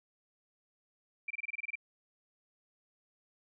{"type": "tone bursts", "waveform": "sine", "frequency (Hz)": 2349, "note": "D7", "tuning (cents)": 0, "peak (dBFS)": -34, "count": 10, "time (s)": [1.28, 1.755], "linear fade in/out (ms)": 5, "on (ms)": 25, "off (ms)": 25, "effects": []}